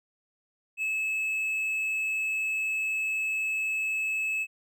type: tone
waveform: triangle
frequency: 2596 Hz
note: E7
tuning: 27 cents flat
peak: -25 dBFS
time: 0.77-4.47 s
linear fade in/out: 50 ms
effects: none